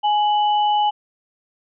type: tone pair together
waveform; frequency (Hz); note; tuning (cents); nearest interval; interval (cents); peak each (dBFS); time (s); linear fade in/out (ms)
sine; 835.7 / 2975; G#5 / F#7; +11 / +9; octave + minor seventh; 2198; -15 / -27; 0.03-0.91; 20
effects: none